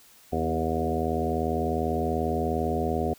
harmonic tone with a mistuned harmonic, 80.1 Hz, E2, 49 cents flat, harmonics 1 / 2 / 3 / 4 / 5 / 6 / 7 / 8 / 9, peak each -31 / -35 / -31 / -36 / -31 / -34 / -36 / -37 / -31 dBFS, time 0.32-3.14 s, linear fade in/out 10 ms, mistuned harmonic 3, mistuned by +19 cents, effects white hiss -55 dBFS RMS until 3.18 s

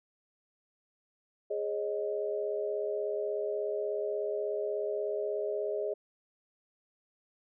sine chord, Ab suspended fourth, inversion none, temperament equal with one note detuned, 415.3 / 545.8 / 622.3 Hz, Ab4 / Db5 / Eb5, 0 / -27 / 0 cents, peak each -33 / -38 / -35 dBFS, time 1.5-5.94 s, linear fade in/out 10 ms, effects none

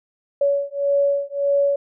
sine beating tone pair, 563 / 564.7 Hz, C#5 / C#5, +27 / +32 cents, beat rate 1.7 Hz, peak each -20 dBFS, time 0.41-1.76 s, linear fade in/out 5 ms, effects none

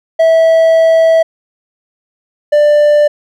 triangle tone pair in turn, 652 / 591.9 Hz, E5 / D5, -19 / +13 cents, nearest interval major second, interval 168 cents, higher first, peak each -3 dBFS, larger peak neither, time 0.19-1.23 / 2.52-3.08 s, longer first, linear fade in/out 10 ms, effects none

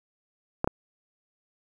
clicks, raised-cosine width 1 ms, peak -10 dBFS, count 2, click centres 0.644 / 0.675 s, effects 8-bit

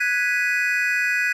triangle chord, G# minor seventh, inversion third, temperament equal, 1480 / 1661.2 / 1975.5 / 2489 Hz, F#6 / G#6 / B6 / D#7, 0 / 0 / 0 / 0 cents, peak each -23 dBFS, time 0-1.33 s, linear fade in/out 10 ms, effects none

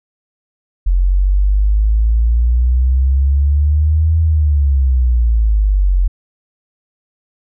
sine exponential two-way sweep, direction up then down, 44 to 81.5 to 44 Hz, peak -9 dBFS, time 0.86-6.08 s, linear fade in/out 10 ms, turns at 4.2 s, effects none

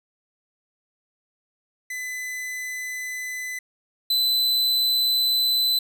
45% pulse tone pair in turn, 2009 / 4018 Hz, B6 / B7, +29 / +29 cents, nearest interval octave, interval 1200 cents, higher second, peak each -29 / -18 dBFS, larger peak second, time 1.9-3.59 / 4.1-5.79 s, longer neither, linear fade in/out 5 ms, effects none

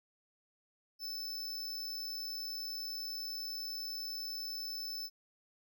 square tone, 5270 Hz, E8, 1 cent flat, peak -39 dBFS, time 0.99-5.1 s, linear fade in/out 50 ms, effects none

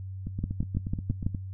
two click trains, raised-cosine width 5 ms, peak -15 / -20 dBFS, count 6 / 10, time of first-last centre 0.44-1.265 / 0.27-1.348 s, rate 6.06 / 8.35 Hz, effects noise-tail reverb RT60 0.2 s tail -20 dB re dry + added 95 Hz sine -35 dBFS peak until 1.53 s

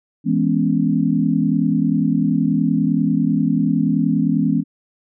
sine chord, C# minor seventh, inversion first, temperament equal, 164.81 / 207.7 / 246.9 / 277.2 Hz, E3 / G#3 / B3 / C#4, 0 / 0 / 0 / 0 cents, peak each -20 dBFS, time 0.24-4.64 s, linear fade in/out 50 ms, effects none

